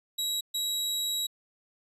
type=tone bursts at uneven times; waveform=sawtooth; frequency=3865 Hz; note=B7; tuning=38 cents flat; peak=-25 dBFS; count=2; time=0.18-0.41 / 0.54-1.27 s; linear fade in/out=10 ms; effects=resampled to 32000 Hz